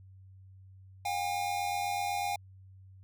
square tone pair together, 719 / 807 Hz, F#5 / G#5, -50 / -50 cents, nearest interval major second, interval 200 cents, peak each -36 / -33 dBFS, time 1.05-2.36 s, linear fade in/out 5 ms, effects added 95 Hz sine -51 dBFS peak until 3.03 s

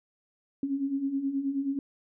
sine beating tone pair, 267.9 / 277.3 Hz, C4 / C#4, +41 / +1 cents, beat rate 9.4 Hz, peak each -34 / -28 dBFS, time 0.63-1.79 s, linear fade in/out 2 ms, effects none

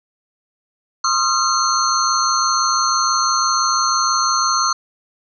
sine tone cluster, 1065 / 1243 / 1369 / 4303 / 6210 Hz, C6 / D#6 / F6 / C8 / G8, +30 / -2 / -35 / +48 / -17 cents, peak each -21 dBFS, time 1.04-4.73 s, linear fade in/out 5 ms, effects none

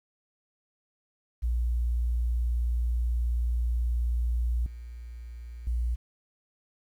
sine tone with level steps, 59.3 Hz, A#1, 30 cents sharp, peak -24 / -38 / -25 dBFS, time 1.42-5.96 s, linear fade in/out 20 ms, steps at 4.66 / 5.67 s, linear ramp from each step 2 ms, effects 10-bit

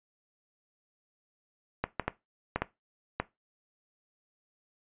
clicks, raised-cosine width 0.5 ms, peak -13 dBFS, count 6, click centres 1.84 / 1.997 / 2.08 / 2.56 / 2.62 / 3.2 s, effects noise-tail reverb RT60 0.2 s tail -17 dB re dry + resampled to 8000 Hz

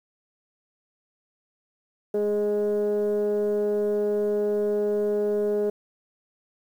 sine tone with frequency modulation, 415.3 Hz, G#4, in tune, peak -20 dBFS, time 2.14-5.7 s, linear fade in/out 5 ms, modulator 207 Hz, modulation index 0.61, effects tanh soft clip ceiling -18 dBFS + 9-bit

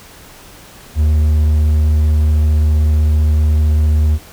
triangle tone, 76.3 Hz, D#2, 33 cents flat, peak -7 dBFS, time 0.95-4.19 s, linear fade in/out 50 ms, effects pink hiss -39 dBFS RMS until 4.32 s

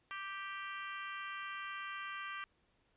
harmonic tone, 392 Hz, G4, in tune, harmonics 3 / 4 / 5 / 6 / 7 / 8, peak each -45 / -47 / -49 / -51 / -52 / -53 dBFS, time 0.11-2.44 s, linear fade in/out 0 ms, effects pink hiss -75 dBFS RMS until 2.96 s + resampled to 8000 Hz

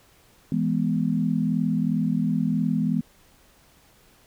sine chord, E major, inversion none, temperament equal, 164.81 / 207.7 / 246.9 Hz, E3 / G#3 / B3, 0 / 0 / 0 cents, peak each -25 dBFS, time 0.52-3.01 s, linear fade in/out 2 ms, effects pink hiss -57 dBFS RMS until 4.26 s

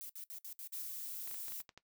violet noise bursts, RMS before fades -47 dBFS, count 6, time 0.01-0.819 s, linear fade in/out 0 ms, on 84 ms, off 61 ms
violet noise, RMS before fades -44 dBFS, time 0.72-1.62 s, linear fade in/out 10 ms
clicks, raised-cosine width 0.2 ms, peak -34 dBFS, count 8, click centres 1.275 / 1.312 / 1.344 / 1.482 / 1.521 / 1.603 / 1.692 / 1.776 s
effects noise-tail reverb RT60 0.1 s tail -17 dB re dry

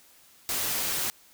white noise, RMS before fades -29 dBFS, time 0.49-1.1 s, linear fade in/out 0 ms, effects white hiss -57 dBFS RMS until 1.33 s

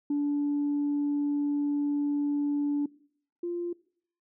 sine tone pair in turn, 289.3 / 347.2 Hz, D4 / F4, -26 / -10 cents, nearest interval minor third, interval 316 cents, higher second, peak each -23 / -29 dBFS, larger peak first, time 0.1-2.86 / 3.43-3.73 s, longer first, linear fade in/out 5 ms, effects noise-tail reverb RT60 0.6 s tail -22 dB re dry + tanh soft clip ceiling -22 dBFS

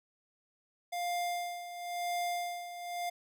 square tone with tremolo, 702 Hz, F5, 9 cents sharp, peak -32 dBFS, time 0.92-3.1 s, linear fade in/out 10 ms, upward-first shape sine, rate 0.97 Hz, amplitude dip 70%, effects none

